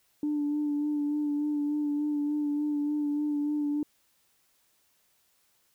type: tone with vibrato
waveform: sine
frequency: 294.5 Hz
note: D4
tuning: 5 cents sharp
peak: -25 dBFS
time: 0.23-3.83 s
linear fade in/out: 2 ms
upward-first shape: sine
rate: 3.4 Hz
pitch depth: 24 cents each way
effects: tanh soft clip ceiling -22 dBFS + white hiss -69 dBFS RMS until 5.74 s